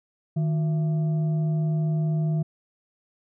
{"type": "tone with frequency modulation", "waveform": "sine", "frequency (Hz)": 155.9, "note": "D#3", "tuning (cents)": 4, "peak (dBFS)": -21, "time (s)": [0.36, 2.43], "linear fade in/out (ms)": 10, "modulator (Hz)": 516, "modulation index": 0.24, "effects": []}